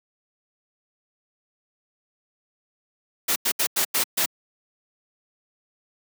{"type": "noise bursts at uneven times", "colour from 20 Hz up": "white", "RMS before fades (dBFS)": -22, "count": 6, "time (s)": [[3.28, 3.36], [3.45, 3.52], [3.59, 3.67], [3.76, 3.85], [3.94, 4.04], [4.17, 4.26]], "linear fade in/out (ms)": 10, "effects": ["high-pass 200 Hz 12 dB/octave"]}